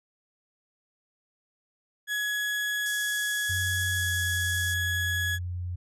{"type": "tone", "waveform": "35% pulse", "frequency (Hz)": 1681, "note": "G#6", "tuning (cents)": 20, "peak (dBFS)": -25, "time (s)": [2.07, 5.39], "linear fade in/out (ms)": 50}
{"type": "band-pass noise", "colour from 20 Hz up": "white", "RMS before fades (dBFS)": -39, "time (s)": [2.86, 4.74], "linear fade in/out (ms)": 0, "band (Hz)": [4700, 12000], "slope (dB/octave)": 96}
{"type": "tone with pitch glide", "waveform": "sine", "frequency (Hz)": [92.1, 89.01], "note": ["F#2", "F2"], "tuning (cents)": [-7, 33], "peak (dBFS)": -30, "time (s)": [3.49, 5.76], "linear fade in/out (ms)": 10, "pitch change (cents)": -60, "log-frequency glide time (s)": [3.89, 4.15]}
{"effects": ["resampled to 32000 Hz"]}